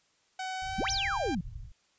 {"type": "tone with pitch glide", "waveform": "sawtooth", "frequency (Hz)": [752, 793.5], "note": ["F#5", "G5"], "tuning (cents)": [28, 21], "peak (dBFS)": -30, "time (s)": [0.39, 1.35], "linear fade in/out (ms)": 5, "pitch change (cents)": 93, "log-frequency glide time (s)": [0.58, 1.08]}
{"type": "low-pass noise", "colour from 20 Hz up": "pink", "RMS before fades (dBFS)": -42, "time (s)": [0.62, 1.72], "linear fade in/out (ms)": 5, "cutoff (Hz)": 130, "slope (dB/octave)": 48}
{"type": "exponential two-way sweep", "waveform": "sine", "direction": "up then down", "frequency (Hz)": [151.1, 6390, 151.1], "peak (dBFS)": -29, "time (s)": [0.78, 1.41], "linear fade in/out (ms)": 5, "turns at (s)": 0.91}
{"effects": ["white hiss -69 dBFS RMS until 1.98 s", "resampled to 16000 Hz"]}